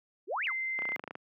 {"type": "exponential two-way sweep", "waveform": "sine", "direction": "up then down", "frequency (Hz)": [314.2, 2960, 796], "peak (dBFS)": -30, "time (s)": [0.27, 0.53], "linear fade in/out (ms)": 50, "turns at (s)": 0.45}
{"type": "tone", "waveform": "sine", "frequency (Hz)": 2078, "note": "C7", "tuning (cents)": -12, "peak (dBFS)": -31, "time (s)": [0.47, 0.96], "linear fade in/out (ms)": 0}
{"type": "clicks", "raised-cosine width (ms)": 0.5, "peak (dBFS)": -24, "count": 11, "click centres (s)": [0.79, 0.821, 0.854, 0.89, 0.92, 0.962, 0.995, 1.039, 1.077, 1.109, 1.154]}
{"effects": ["high-pass 200 Hz 12 dB/octave"]}